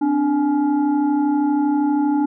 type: tone with frequency modulation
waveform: sine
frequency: 293.3 Hz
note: D4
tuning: 2 cents flat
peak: -15 dBFS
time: 0.01-2.26 s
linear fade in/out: 10 ms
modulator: 554 Hz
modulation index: 0.69
effects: none